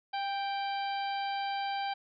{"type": "harmonic tone with a mistuned harmonic", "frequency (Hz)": 784, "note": "G5", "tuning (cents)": 0, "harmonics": [1, 2, 3, 4, 5, 6], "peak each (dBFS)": [-32, -42, -44, -44, -48, -47], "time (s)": [0.13, 1.94], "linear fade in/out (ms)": 10, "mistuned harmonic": 1, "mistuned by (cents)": 24, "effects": []}